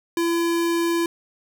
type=tone; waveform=square; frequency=338 Hz; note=E4; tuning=43 cents sharp; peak=-20 dBFS; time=0.17-1.06 s; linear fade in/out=2 ms; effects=none